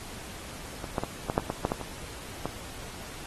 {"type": "clicks", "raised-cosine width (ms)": 1, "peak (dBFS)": [-23, -13, -16, -13, -9, -28, -15, -11, -14, -21, -16], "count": 11, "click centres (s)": [0.842, 0.982, 1.036, 1.299, 1.379, 1.47, 1.501, 1.651, 1.719, 1.813, 2.456], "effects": ["pink hiss -43 dBFS RMS until 3.26 s", "AAC 32 kbps"]}